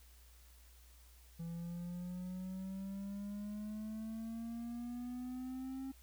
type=exponential sweep; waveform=triangle; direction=up; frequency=166.2 to 268.7 Hz; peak=-39 dBFS; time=1.39-5.92 s; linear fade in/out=10 ms; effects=added 60 Hz sine -59 dBFS peak until 6.02 s + white hiss -66 dBFS RMS until 6.02 s